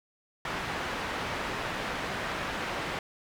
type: low-pass noise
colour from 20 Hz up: white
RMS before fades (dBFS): -34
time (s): 0.45-2.99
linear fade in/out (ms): 2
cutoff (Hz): 1900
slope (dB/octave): 12
effects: none